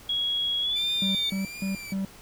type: tone with pitch glide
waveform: sine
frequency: 3322 to 3602 Hz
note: G#7 to A7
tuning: 0 to +40 cents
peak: -24 dBFS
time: 0.09-1.3 s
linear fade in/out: 5 ms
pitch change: +140 cents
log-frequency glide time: 0.61-0.84 s
type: tone with vibrato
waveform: sawtooth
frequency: 2349 Hz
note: D7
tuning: in tune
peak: -34 dBFS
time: 0.75-1.94 s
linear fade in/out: 20 ms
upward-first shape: triangle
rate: 1.4 Hz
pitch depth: 72 cents each way
type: tone bursts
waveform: triangle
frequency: 193.7 Hz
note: G3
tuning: 20 cents flat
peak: -24 dBFS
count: 4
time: 1.02-2.05 s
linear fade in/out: 2 ms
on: 130 ms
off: 170 ms
effects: pink hiss -49 dBFS RMS until 2.21 s